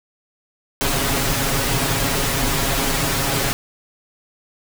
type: noise with comb filter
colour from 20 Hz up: pink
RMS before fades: -20 dBFS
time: 0.81-3.53 s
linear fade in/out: 0 ms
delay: 7.3 ms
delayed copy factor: +0.8
effects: none